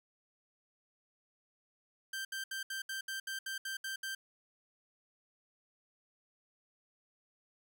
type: tone bursts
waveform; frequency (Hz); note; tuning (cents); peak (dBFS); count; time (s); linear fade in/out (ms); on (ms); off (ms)
sawtooth; 1568; G6; 0; -34; 11; 2.13-4.15; 5; 120; 70
effects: none